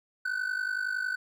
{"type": "ring-modulated tone", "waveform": "triangle", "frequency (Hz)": 1504, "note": "F#6", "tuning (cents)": 28, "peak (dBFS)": -24, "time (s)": [0.25, 1.16], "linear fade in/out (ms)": 5, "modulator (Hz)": 25.4, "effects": []}